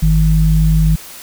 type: tone pair together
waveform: sine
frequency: 49.86 / 158.3 Hz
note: G1 / D#3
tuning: +30 / +30 cents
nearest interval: octave + minor sixth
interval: 2000 cents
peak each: -11 dBFS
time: 0.02-0.96 s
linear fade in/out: 10 ms
effects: white hiss -34 dBFS RMS until 1.22 s